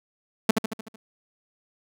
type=tone with echo; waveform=sawtooth; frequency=220 Hz; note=A3; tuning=in tune; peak=-9 dBFS; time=0.49-0.51 s; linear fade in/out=5 ms; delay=75 ms; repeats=6; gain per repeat=-5 dB; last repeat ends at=0.96 s; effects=none